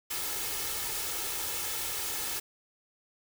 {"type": "noise with comb filter", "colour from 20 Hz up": "white", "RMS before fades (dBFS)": -34, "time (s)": [0.1, 2.4], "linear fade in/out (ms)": 10, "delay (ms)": 2.3, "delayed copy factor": 0.6, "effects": []}